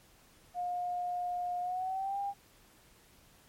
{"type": "tone with pitch glide", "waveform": "sine", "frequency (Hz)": [713, 800.3], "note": ["F5", "G5"], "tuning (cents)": [36, 36], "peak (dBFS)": -32, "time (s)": [0.54, 2.34], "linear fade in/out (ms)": 50, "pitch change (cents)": 200, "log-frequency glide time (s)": [1.61, 2.19], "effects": ["pink hiss -62 dBFS RMS until 3.48 s", "MP3 64 kbps"]}